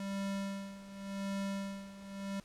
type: tone with tremolo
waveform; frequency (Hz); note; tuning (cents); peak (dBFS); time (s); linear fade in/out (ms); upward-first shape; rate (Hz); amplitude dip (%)
square; 196.8; G3; +7; -35; 0-2.4; 2; sine; 0.89; 80
effects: pink hiss -61 dBFS RMS until 2.44 s + low-pass 10000 Hz 12 dB/octave